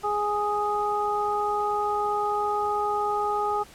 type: harmonic tone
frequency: 415.3 Hz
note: G#4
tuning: in tune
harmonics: 1 / 2 / 3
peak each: -29 / -26 / -28 dBFS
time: 0.03-3.64 s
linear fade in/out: 20 ms
effects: pink hiss -49 dBFS RMS until 3.74 s + low-pass 12000 Hz 12 dB/octave